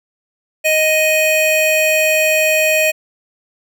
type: tone pair together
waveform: square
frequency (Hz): 623.8 / 2495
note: D#5 / D#7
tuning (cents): +4 / +4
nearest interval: 2 octaves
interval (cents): 2400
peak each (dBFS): -15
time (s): 0.64-2.92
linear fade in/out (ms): 20
effects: none